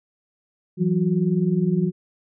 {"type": "tone cluster", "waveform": "sine", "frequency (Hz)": [166.5, 186.2, 364.9], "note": ["E3", "F#3", "F#4"], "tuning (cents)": [18, 11, -24], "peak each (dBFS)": [-21, -21, -26], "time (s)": [0.77, 1.92], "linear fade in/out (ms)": 50, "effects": []}